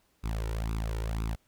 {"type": "tone with flanger", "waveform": "sawtooth", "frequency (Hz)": 55, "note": "A1", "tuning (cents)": 0, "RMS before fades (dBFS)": -32, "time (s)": [0.23, 1.36], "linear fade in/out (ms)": 20, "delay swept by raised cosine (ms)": [0.79, 2.19], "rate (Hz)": 2, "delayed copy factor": 0.8, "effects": ["pink hiss -70 dBFS RMS until 1.47 s"]}